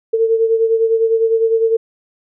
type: beating tone pair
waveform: sine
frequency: 450 / 459.9 Hz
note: A4 / A#4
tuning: +39 / -23 cents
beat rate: 9.9 Hz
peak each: -12 / -19 dBFS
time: 0.13-1.77 s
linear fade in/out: 10 ms
effects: none